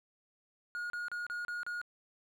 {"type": "tone bursts", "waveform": "triangle", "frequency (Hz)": 1437, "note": "F6", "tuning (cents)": 49, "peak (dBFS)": -34, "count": 6, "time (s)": [0.75, 1.815], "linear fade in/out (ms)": 0, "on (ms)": 150, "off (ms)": 33, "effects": []}